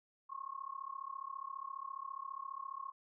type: tone with amplitude modulation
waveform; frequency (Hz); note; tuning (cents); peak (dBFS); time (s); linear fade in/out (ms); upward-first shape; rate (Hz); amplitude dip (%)
sine; 1084; C#6; -39; -38; 0.29-2.92; 20; sine; 34.7; 95
effects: none